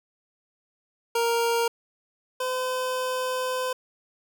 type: tone pair in turn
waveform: 25% pulse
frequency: 466.2 / 510 Hz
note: A#4 / C5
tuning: 0 / -44 cents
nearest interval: major second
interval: 156 cents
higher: second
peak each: -18 / -22 dBFS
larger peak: first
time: 1.15-1.68 / 2.4-3.73 s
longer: second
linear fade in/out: 5 ms
effects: none